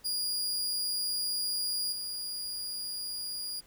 sawtooth tone with level steps, 4853 Hz, D#8, 44 cents flat, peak -27 / -32 dBFS, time 0.04-3.61 s, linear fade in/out 20 ms, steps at 1.92 s, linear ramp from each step 5 ms, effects pink hiss -61 dBFS RMS until 3.66 s

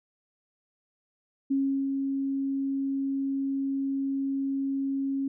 sine tone with ADSR envelope, 272.9 Hz, C#4, 27 cents flat, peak -22 dBFS, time 1.5-5.28 s, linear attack 13 ms, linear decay 360 ms, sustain -4 dB, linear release 4 ms, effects none

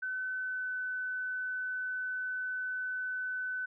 sine tone with pitch glide, 1516 to 1507.3 Hz, F#6 to F#6, +42 to +32 cents, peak -33 dBFS, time 0.02-3.66 s, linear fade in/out 10 ms, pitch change -10 cents, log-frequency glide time 0.37-0.71 s, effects none

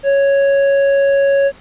sine tone with tanh clipping, 554.4 Hz, C#5, in tune, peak -11 dBFS, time 0.03-1.52 s, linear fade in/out 50 ms, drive 8 dB, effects pink hiss -43 dBFS RMS until 1.6 s + resampled to 8000 Hz

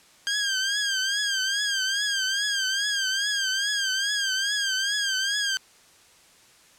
15% pulse tone with vibrato, 1600 Hz, G6, 35 cents sharp, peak -17 dBFS, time 0.27-5.57 s, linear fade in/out 0 ms, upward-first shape triangle, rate 2.4 Hz, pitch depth 97 cents each way, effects white hiss -55 dBFS RMS until 6.78 s + low-pass 9000 Hz 12 dB/octave

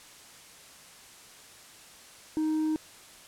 triangle tone with hard clipping, 311.8 Hz, D#4, 4 cents sharp, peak -24 dBFS, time 2.37-2.76 s, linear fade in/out 0 ms, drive 1 dB, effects white hiss -51 dBFS RMS until 3.27 s + low-pass 10000 Hz 12 dB/octave

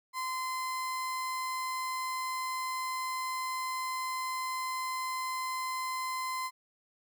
35% pulse tone, 1032 Hz, C6, 24 cents flat, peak -31 dBFS, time 0.13-6.51 s, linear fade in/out 50 ms, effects none

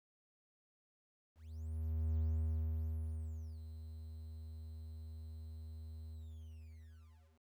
triangle tone with ADSR envelope, 79.3 Hz, D#2, 33 cents sharp, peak -30 dBFS, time 1.35-7.43 s, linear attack 830 ms, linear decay 1400 ms, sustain -14 dB, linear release 1300 ms, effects 12-bit

